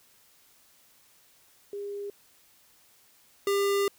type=tone pair in turn; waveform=sine / square; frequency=405 / 399.7 Hz; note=G#4 / G4; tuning=-43 / +34 cents; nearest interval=unison; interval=23 cents; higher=first; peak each=-33 / -24 dBFS; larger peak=second; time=1.73-2.1 / 3.47-3.88 s; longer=second; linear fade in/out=2 ms; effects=white hiss -61 dBFS RMS until 3.98 s

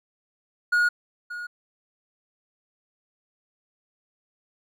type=tone with echo; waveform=triangle; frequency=1442 Hz; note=F#6; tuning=45 cents flat; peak=-16 dBFS; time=0.72-0.89 s; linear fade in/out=10 ms; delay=580 ms; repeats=1; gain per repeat=-14 dB; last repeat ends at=1.47 s; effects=none

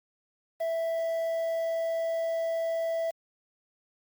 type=tone with quantisation; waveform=triangle; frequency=659.3 Hz; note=E5; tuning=in tune; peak=-25 dBFS; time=0.6-3.11 s; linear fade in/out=10 ms; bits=8; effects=Opus 32 kbps

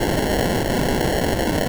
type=noise with sample-and-hold; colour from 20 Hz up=violet; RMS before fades=-20 dBFS; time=0-1.68 s; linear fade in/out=5 ms; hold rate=1225 Hz; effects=none

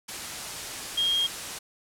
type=tone in noise; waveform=sine; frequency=3239 Hz; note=G#7; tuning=44 cents flat; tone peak=-22 dBFS; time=0.97-1.27 s; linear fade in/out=10 ms; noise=white; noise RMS=-35 dBFS; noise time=0.08-1.59 s; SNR=+10 dB; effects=low-pass 10000 Hz 12 dB/octave

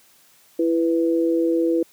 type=tone pair together; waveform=sine; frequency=332.9 / 494.1 Hz; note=E4 / B4; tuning=+17 / +1 cents; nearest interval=perfect fifth; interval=684 cents; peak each=-18 / -22 dBFS; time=0.59-1.83 s; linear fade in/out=5 ms; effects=white hiss -55 dBFS RMS until 1.92 s + high-pass 100 Hz 12 dB/octave

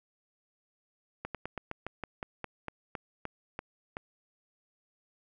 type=slowing click train; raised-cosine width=0.5 ms; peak=-21 dBFS; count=14; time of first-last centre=1.25-3.969 s; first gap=97 ms; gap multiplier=1.12; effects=none

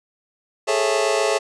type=chord; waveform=sawtooth; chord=A major seventh; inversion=third; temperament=just; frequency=412.5 / 440 / 550 / 660 Hz; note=G#4 / A4 / C#5 / E5; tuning=-12 / 0 / -14 / +2 cents; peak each=-19 dBFS; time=0.67-1.39 s; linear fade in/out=20 ms; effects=resampled to 22050 Hz

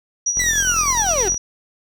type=tone with tremolo; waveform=sine; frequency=5800 Hz; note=F#8; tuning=35 cents flat; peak=-15 dBFS; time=0.26-1.38 s; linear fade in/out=5 ms; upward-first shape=sine; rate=9.8 Hz; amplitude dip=60%
type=tone; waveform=sawtooth; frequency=43.19 Hz; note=F1; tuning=18 cents flat; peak=-25 dBFS; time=0.36-1.36 s; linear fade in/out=10 ms
type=linear sweep; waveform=35% pulse; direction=down; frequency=2027 to 343.8 Hz; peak=-18 dBFS; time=0.39-1.29 s; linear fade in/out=10 ms
effects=none

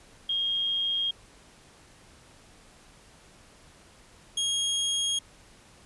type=tone pair in turn; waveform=sine / sawtooth; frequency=3243 / 3269 Hz; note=G#7 / G#7; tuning=-42 / -28 cents; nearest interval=unison; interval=14 cents; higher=second; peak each=-25 / -22 dBFS; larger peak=second; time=0.29-1.11 / 4.37-5.19 s; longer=neither; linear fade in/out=5 ms; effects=pink hiss -55 dBFS RMS until 5.85 s + resampled to 24000 Hz

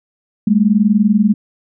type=tone pair together; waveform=sine; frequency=199.72 / 220 Hz; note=G3 / A3; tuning=+33 / 0 cents; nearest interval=major second; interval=167 cents; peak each=-12 dBFS; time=0.47-1.34 s; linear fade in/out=5 ms; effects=none

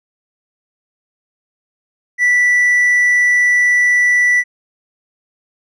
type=tone with hard clipping; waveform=sine; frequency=1966 Hz; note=B6; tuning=8 cents flat; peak=-10 dBFS; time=2.18-4.44 s; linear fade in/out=50 ms; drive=2 dB; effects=resampled to 22050 Hz

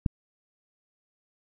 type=click; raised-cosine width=5 ms; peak=-11 dBFS; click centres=0.062 s; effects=none

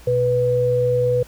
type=tone pair together; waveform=sine; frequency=123.47 / 493.9 Hz; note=B2 / B4; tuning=0 / 0 cents; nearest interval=2 octaves; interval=2400 cents; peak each=-22 / -16 dBFS; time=0.07-1.23 s; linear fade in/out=5 ms; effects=added 60 Hz sine -43 dBFS peak until 1.27 s + pink hiss -47 dBFS RMS until 1.27 s

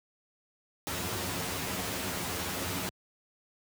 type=noise with comb filter; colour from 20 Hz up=pink; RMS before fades=-34 dBFS; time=0.87-2.89 s; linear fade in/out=0 ms; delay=11 ms; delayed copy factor=+0.75; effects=high-pass 80 Hz 12 dB/octave

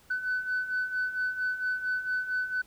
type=beating tone pair; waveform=sine; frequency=1501 / 1505.4 Hz; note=F#6 / F#6; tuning=+24 / +29 cents; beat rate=4.4 Hz; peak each=-33 / -28 dBFS; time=0.1-2.62 s; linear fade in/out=10 ms; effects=tanh soft clip ceiling -23 dBFS + pink hiss -60 dBFS RMS until 2.66 s

